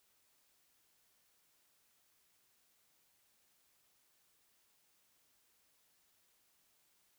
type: silence
effects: white hiss -74 dBFS RMS until 7.18 s